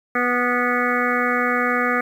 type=harmonic tone with a mistuned harmonic; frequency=245.9 Hz; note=B3; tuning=7 cents flat; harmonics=1 / 2 / 3 / 5 / 6 / 7 / 8 / 9; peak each=-25 / -25 / -28 / -23 / -26 / -27 / -27 / -28 dBFS; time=0.15-2.01 s; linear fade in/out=5 ms; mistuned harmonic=6; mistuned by=-18 cents; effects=8-bit